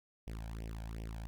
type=tone with flanger; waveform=sawtooth; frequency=55.4 Hz; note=A1; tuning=13 cents sharp; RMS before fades=-43 dBFS; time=0.27-1.27 s; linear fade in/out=0 ms; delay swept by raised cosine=0.35 to 1.3 ms; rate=2.7 Hz; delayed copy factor=+1; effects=none